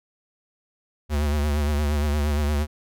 square tone with vibrato, 73.8 Hz, D2, 9 cents sharp, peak -21 dBFS, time 1.09-2.67 s, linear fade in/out 50 ms, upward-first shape triangle, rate 8.6 Hz, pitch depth 67 cents each way, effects none

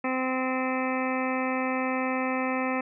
harmonic tone, 258.7 Hz, C4, 19 cents flat, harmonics 1 / 2 / 3 / 4 / 5 / 7 / 8 / 9 / 10, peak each -29 / -32 / -34 / -35 / -36 / -37 / -38 / -39 / -39 dBFS, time 0.04-2.81 s, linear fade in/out 5 ms, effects none

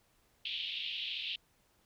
pink band-pass noise, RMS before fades -39 dBFS, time 0.45-1.36 s, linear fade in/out 5 ms, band 2700 to 3700 Hz, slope 48 dB/octave, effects pink hiss -71 dBFS RMS until 1.85 s

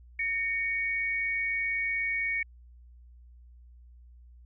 sine tone pair together, 1843 / 2236 Hz, A#6 / C#7, -20 / +14 cents, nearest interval minor third, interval 334 cents, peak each -34 / -28 dBFS, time 0.19-2.43 s, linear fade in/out 5 ms, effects added 60 Hz sine -50 dBFS peak until 4.45 s

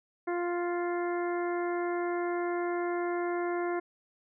harmonic tone, 349.5 Hz, F4, 1 cent sharp, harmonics 1 / 2 / 3 / 4 / 5 / 6, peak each -30 / -36 / -40 / -42 / -44 / -46 dBFS, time 0.27-3.8 s, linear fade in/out 10 ms, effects none

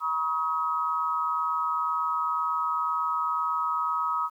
sine tone cluster, 960 / 1108 / 1270 Hz, B5 / C#6 / D#6, -49 / -1 / +35 cents, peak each -31 / -34 / -26 dBFS, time 0-4.3 s, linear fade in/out 50 ms, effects 10-bit

